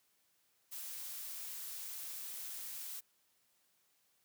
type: noise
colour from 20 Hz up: blue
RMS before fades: -45 dBFS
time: 0.71-3.01 s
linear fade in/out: 20 ms
effects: white hiss -75 dBFS RMS until 4.24 s + high-pass 80 Hz 12 dB/octave